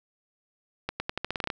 accelerating click train, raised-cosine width 0.3 ms, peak -13 dBFS, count 11, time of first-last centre 0.89-1.502 s, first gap 110 ms, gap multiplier 0.86, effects none

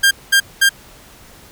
sawtooth tone bursts, 1600 Hz, G6, 35 cents sharp, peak -5 dBFS, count 3, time 0.03-0.693 s, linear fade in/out 10 ms, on 81 ms, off 210 ms, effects pink hiss -43 dBFS RMS until 1.51 s

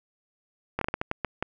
slowing click train, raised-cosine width 0.5 ms, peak -12 dBFS, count 9, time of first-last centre 0.79-1.426 s, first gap 23 ms, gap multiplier 1.34, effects none

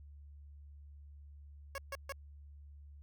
15% pulse tone bursts, 552 Hz, C#5, 7 cents flat, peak -33 dBFS, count 3, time 1.75-2.123 s, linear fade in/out 2 ms, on 31 ms, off 140 ms, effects added 72 Hz sine -51 dBFS peak until 3.02 s

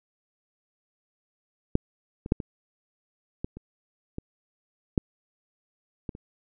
clicks, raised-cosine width 3 ms, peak -7 / -22 / -7 / -20 / -17 / -27 / -20 / -8 / -19 / -29 dBFS, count 10, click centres 1.754 / 2.261 / 2.321 / 2.402 / 3.445 / 3.57 / 4.184 / 4.978 / 6.092 / 6.151 s, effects none

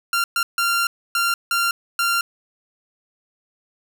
sawtooth tone bursts at uneven times, 1384 Hz, F6, 16 cents flat, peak -14 dBFS, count 6, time 0.13-0.24 / 0.36-0.43 / 0.58-0.87 / 1.15-1.34 / 1.51-1.71 / 1.99-2.21 s, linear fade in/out 2 ms, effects none

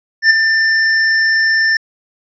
square tone with ADSR envelope, 1786 Hz, A6, 25 cents sharp, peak -4 dBFS, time 0.22-1.77 s, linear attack 84 ms, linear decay 10 ms, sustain -7 dB, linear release 3 ms, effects resampled to 16000 Hz

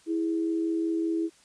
sine tone pair together, 328.2 / 413.5 Hz, E4 / G#4, -8 / -8 cents, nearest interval major third, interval 400 cents, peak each -25 / -35 dBFS, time 0.06-1.3 s, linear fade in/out 50 ms, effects white hiss -59 dBFS RMS until 1.44 s + resampled to 22050 Hz

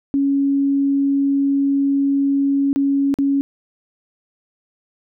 sine tone with dropouts, 277.8 Hz, C#4, 4 cents sharp, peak -14 dBFS, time 0.14-3.41 s, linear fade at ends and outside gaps 0 ms, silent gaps 2.73-2.76 / 3.141-3.187 s, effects none

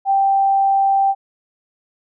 sine tone, 784 Hz, G5, in tune, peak -12 dBFS, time 0.05-1.15 s, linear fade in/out 50 ms, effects none

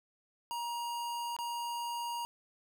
square tone with dropouts, 946 Hz, A#5, 25 cents sharp, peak -36 dBFS, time 0.51-2.25 s, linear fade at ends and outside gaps 0 ms, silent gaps 1.365-1.388 s, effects none

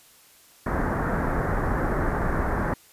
pink low-pass noise, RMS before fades -25 dBFS, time 0.66-2.74 s, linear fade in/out 5 ms, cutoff 1800 Hz, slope 48 dB/octave, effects white hiss -54 dBFS RMS until 2.92 s + resampled to 32000 Hz

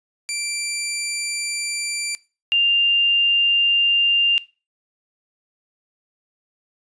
10% pulse / sine tone pair in turn, 2350 / 2795 Hz, D7 / F7, +1 / +1 cents, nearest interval minor third, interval 300 cents, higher second, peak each -14 dBFS, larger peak neither, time 0.29-2.15 / 2.52-4.38 s, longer neither, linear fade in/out 0 ms, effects noise-tail reverb RT60 0.3 s tail -19 dB re dry + resampled to 22050 Hz

